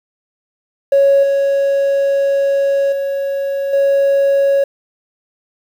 triangle tone with level steps, 554.4 Hz, C#5, in tune, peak -4 / -9 / -14 / -7 dBFS, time 0.92-4.64 s, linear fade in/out 5 ms, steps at 1.23 / 2.92 / 3.73 s, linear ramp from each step 5 ms, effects tanh soft clip ceiling -4 dBFS + 7-bit

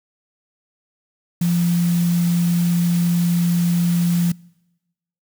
sine tone in noise, 172.8 Hz, F3, 18 cents flat, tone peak -15 dBFS, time 1.41-4.32 s, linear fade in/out 5 ms, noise white, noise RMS -33 dBFS, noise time 1.41-4.32 s, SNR +15 dB, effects noise-tail reverb RT60 1.0 s tail -25 dB re dry

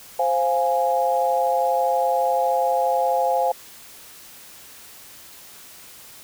sine chord, F minor, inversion second, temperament equal, 523.3 / 698.5 / 830.6 Hz, C5 / F5 / Ab5, 0 / 0 / 0 cents, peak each -22 dBFS, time 0.19-3.52 s, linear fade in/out 5 ms, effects white hiss -44 dBFS RMS until 6.23 s

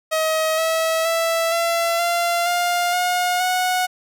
sawtooth tone with pitch steps, 634 / 647.3 / 660.9 / 674.8 / 689 / 703.5 / 718.2 / 733.3 Hz, D#5 / E5 / E5 / E5 / F5 / F5 / F5 / F#5, +32 / -32 / +4 / +40 / -24 / +12 / +48 / -16 cents, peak -14 dBFS, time 0.11-3.87 s, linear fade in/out 20 ms, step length 470 ms, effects none

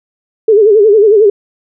sine tone with vibrato, 421.8 Hz, G#4, 27 cents sharp, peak -3 dBFS, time 0.48-1.3 s, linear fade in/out 5 ms, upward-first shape sine, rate 11 Hz, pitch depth 110 cents each way, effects none

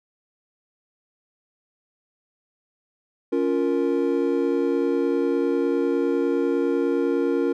triangle chord, Bb minor, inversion first, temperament just, 279.7 / 349.6 / 466.2 Hz, Db4 / F4 / Bb4, +16 / +2 / 0 cents, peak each -22 dBFS, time 3.32-7.53 s, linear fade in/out 10 ms, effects none

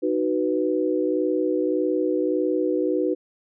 sine chord, B major, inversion first, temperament just, 308.7 / 370.4 / 493.9 Hz, D#4 / F#4 / B4, -14 / +2 / 0 cents, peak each -24 / -24 / -25 dBFS, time 0.02-3.15 s, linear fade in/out 20 ms, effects none

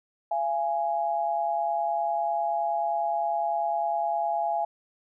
sine tone pair together, 680.8 / 830.6 Hz, F5 / G#5, -44 / 0 cents, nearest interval minor third, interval 344 cents, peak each -27 dBFS, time 0.31-4.65 s, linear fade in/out 5 ms, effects none

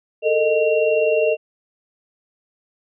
sine tone cluster, 431.2 / 451 / 617 / 2746 Hz, A4 / A4 / D#5 / F7, -35 / +43 / -15 / -30 cents, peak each -25 / -18 / -18 / -26 dBFS, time 0.22-1.37 s, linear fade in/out 50 ms, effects none

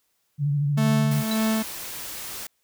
sine tone with vibrato, 144.3 Hz, D3, 30 cents flat, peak -20 dBFS, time 0.38-1.24 s, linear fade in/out 50 ms, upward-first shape sine, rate 13 Hz, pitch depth 46 cents each way
45% pulse tone with tremolo, 220 Hz, A3, in tune, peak -20 dBFS, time 0.77-1.63 s, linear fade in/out 10 ms, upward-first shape sine, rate 1.8 Hz, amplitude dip 55%
white noise, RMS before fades -35 dBFS, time 1.11-2.47 s, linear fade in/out 5 ms
sine tone with exponential decay, 3951 Hz, B7, in tune, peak -26 dBFS, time 1.31-1.41 s, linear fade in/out 5 ms, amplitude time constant 21 ms
effects white hiss -71 dBFS RMS until 2.63 s

